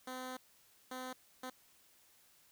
10% pulse tone bursts at uneven times, 256 Hz, C4, 38 cents flat, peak -34 dBFS, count 3, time 0.07-0.37 / 0.91-1.13 / 1.43-1.5 s, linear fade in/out 5 ms, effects white hiss -67 dBFS RMS until 2.51 s

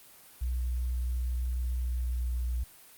sine tone with pitch glide, 61.74 to 60.78 Hz, B1 to B1, 0 to -27 cents, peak -28 dBFS, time 0.41-2.64 s, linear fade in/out 10 ms, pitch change -27 cents, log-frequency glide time 1.84-2.39 s, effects white hiss -54 dBFS RMS until 2.97 s + Opus 32 kbps

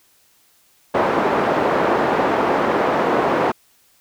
pink band-pass noise, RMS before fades -18 dBFS, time 0.94-3.52 s, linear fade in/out 10 ms, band 350 to 1100 Hz, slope 12 dB/octave, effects white hiss -57 dBFS RMS until 4 s

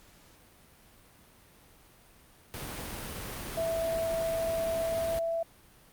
pink noise, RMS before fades -39 dBFS, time 2.54-5.19 s, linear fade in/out 0 ms
sine tone with pitch glide, 659.3 to 664.7 Hz, E5 to E5, 0 to +14 cents, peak -28 dBFS, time 3.57-5.43 s, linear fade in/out 5 ms, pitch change +14 cents, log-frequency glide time 4.85-5.28 s
effects pink hiss -58 dBFS RMS until 5.92 s + Opus 48 kbps

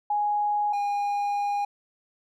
sine / triangle tone pair in turn, 830 / 814.8 Hz, G#5 / G#5, -1 / -33 cents, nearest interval unison, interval 32 cents, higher first, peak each -22 dBFS, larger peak neither, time 0.1-0.73 / 0.73-1.65 s, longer second, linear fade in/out 5 ms, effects none

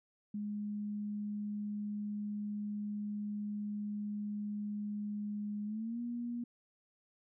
sine tone with pitch glide, 207.7 to 238.6 Hz, G#3 to A#3, 0 to +41 cents, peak -36 dBFS, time 0.34-6.44 s, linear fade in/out 5 ms, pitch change +241 cents, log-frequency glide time 5.65-6 s, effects none

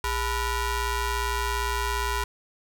sawtooth ring-modulated tone, 466.3 Hz, A#4, 1 cent sharp, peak -18 dBFS, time 0.04-2.24 s, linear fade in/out 2 ms, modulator 525 Hz, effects none

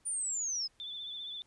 sine linear sweep, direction down, 9397 to 5000 Hz, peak -32 dBFS, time 0.05-0.68 s, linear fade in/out 20 ms
sine tone with vibrato, 3510 Hz, A7, 5 cents flat, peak -39 dBFS, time 0.8-1.42 s, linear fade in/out 0 ms, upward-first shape sine, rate 15 Hz, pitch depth 38 cents each way
effects pink hiss -70 dBFS RMS until 1.46 s + resampled to 24000 Hz

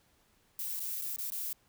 violet noise with dropouts, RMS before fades -37 dBFS, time 0.59-1.53 s, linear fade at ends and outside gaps 2 ms, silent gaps 0.797-0.802 / 1.015-1.019 / 1.162-1.184 / 1.303-1.32 s, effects pink hiss -69 dBFS RMS until 1.68 s

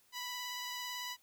10% pulse tone with vibrato, 987.8 Hz, B5, in tune, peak -31 dBFS, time 0.12-1.17 s, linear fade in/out 50 ms, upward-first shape sine, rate 18 Hz, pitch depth 14 cents each way, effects white hiss -69 dBFS RMS until 1.22 s

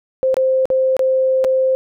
sine tone with dropouts, 523.3 Hz, C5, in tune, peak -12 dBFS, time 0.23-1.75 s, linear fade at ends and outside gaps 0 ms, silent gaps 0.343-0.368 / 0.655-0.702 / 0.967-0.993 / 1.442-1.447 s, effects none

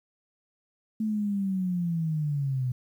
sine linear sweep, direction down, 220 to 123.47 Hz, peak -25 dBFS, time 1-2.72 s, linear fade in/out 5 ms, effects 10-bit

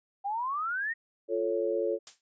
sine exponential sweep, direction up, 775 to 1900 Hz, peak -29 dBFS, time 0.24-0.94 s, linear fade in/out 20 ms
sine chord, F augmented, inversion none, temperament equal, 349.2 / 440 / 554.4 Hz, F4 / A4 / C#5, 0 / 0 / 0 cents, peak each -32 / -30 / -31 dBFS, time 1.28-1.99 s, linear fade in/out 50 ms
blue noise with exponential decay, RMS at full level -36 dBFS, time 2.07-2.21 s, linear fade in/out 1 ms, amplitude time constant 30 ms
effects resampled to 16000 Hz

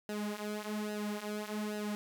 sawtooth tone with flanger, 210.1 Hz, G#3, 20 cents sharp, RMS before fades -38 dBFS, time 0.09-1.95 s, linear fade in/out 0 ms, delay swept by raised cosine 0.87 to 5.87 ms, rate 1.2 Hz, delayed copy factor -0.8, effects none

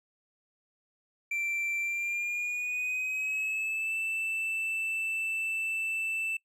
triangle tone with pitch glide, 2349 to 2652 Hz, D7 to E7, 0 to +10 cents, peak -28 dBFS, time 1.31-6.37 s, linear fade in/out 5 ms, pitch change +210 cents, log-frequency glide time 1.8-3.96 s, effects noise-tail reverb RT60 0.1 s tail -22 dB re dry

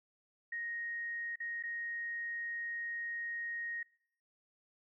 sine tone with dropouts, 1870 Hz, A#6, 5 cents sharp, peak -37 dBFS, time 0.52-3.83 s, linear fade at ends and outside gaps 5 ms, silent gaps 1.358-1.401 / 1.627-1.635 s, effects noise-tail reverb RT60 0.6 s tail -24 dB re dry

